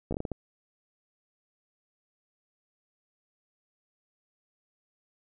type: slowing click train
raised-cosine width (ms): 2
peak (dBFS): -19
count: 7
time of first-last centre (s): 0.11-0.317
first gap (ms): 14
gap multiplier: 1.36
effects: none